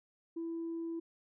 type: tone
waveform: sine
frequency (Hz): 331.9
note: E4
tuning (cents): +12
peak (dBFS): -35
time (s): 0.36-1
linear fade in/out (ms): 10
effects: tanh soft clip ceiling -33 dBFS